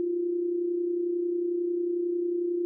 sine tone with amplitude modulation, 348.8 Hz, F4, 2 cents flat, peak -23 dBFS, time 0-2.65 s, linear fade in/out 0 ms, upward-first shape sine, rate 31.1 Hz, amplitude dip 50%, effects none

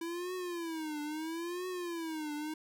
square tone with vibrato, 330.1 Hz, E4, 2 cents sharp, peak -37 dBFS, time 0.01-2.54 s, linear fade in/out 5 ms, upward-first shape triangle, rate 0.75 Hz, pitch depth 200 cents each way, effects none

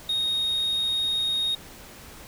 sine tone, 3729 Hz, A#7, in tune, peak -20 dBFS, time 0.09-1.55 s, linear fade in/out 5 ms, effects tanh soft clip ceiling -22 dBFS + pink hiss -45 dBFS RMS until 2.27 s

